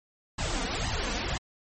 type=noise with flanger; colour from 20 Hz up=pink; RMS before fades=-30 dBFS; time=0.38-1.38 s; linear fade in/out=10 ms; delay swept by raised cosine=1 to 4.3 ms; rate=2 Hz; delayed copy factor=+1; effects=MP3 32 kbps